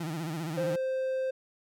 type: tone with vibrato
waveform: 30% pulse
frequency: 160.9 Hz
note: E3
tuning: 42 cents flat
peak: -30 dBFS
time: 0-0.76 s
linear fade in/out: 5 ms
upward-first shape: sine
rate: 15 Hz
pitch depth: 120 cents each way
type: tone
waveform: triangle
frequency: 523.3 Hz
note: C5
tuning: in tune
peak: -26 dBFS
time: 0.57-1.31 s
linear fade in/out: 10 ms
effects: none